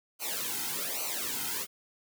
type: noise with flanger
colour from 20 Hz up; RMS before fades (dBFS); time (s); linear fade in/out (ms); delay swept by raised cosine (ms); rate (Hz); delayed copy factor
white; -34; 0.19-1.67; 50; 0.57 to 1.77; 1.2; -1
effects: none